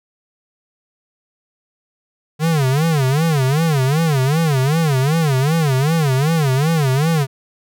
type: tone with vibrato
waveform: square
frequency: 146.83 Hz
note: D3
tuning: in tune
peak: -14 dBFS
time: 2.39-7.27 s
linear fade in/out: 50 ms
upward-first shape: sine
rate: 2.6 Hz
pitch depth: 220 cents each way
effects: none